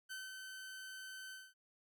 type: tone with ADSR envelope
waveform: sawtooth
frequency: 1530 Hz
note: G6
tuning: 42 cents flat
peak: -40 dBFS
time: 0.09-1.54 s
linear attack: 26 ms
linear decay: 190 ms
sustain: -4 dB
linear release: 220 ms
effects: none